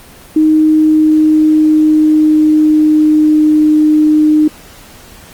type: tone with pitch glide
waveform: sine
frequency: 311.1 to 305.8 Hz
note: D#4 to D#4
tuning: 0 to -30 cents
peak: -5 dBFS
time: 0.36-4.48 s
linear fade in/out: 5 ms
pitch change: -30 cents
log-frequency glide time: 0.5-3.61 s
effects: pink hiss -37 dBFS RMS until 5.33 s + Opus 24 kbps